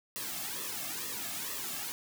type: noise with flanger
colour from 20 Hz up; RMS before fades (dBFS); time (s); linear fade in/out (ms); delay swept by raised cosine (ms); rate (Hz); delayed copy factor
white; -38; 0.16-1.92; 0; 1.3 to 2.1; 2.2; -0.8
effects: none